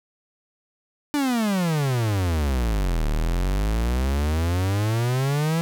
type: exponential two-way sweep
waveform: 45% pulse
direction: down then up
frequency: 299.3 to 36.71 to 168.7 Hz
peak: -20 dBFS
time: 1.14-5.61 s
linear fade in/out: 0 ms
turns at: 3.07 s
effects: none